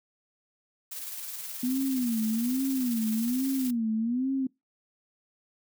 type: noise with tremolo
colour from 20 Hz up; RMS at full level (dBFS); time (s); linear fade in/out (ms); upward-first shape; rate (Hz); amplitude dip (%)
blue; -37; 0.91-3.71; 10; square; 19; 30
type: tone with vibrato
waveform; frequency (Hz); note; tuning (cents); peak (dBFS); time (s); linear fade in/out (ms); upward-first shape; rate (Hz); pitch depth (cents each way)
sine; 242.9; B3; -29; -25; 1.63-4.47; 5; sine; 1.2; 180
effects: noise-tail reverb RT60 0.2 s tail -24 dB re dry